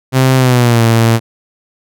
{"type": "tone with pitch glide", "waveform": "sawtooth", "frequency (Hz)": [130.81, 114.54], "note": ["C3", "A#2"], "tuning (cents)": [0, -30], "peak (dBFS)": -3, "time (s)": [0.12, 1.2], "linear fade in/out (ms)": 50, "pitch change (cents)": -230, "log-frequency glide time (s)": [0.37, 0.83], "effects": []}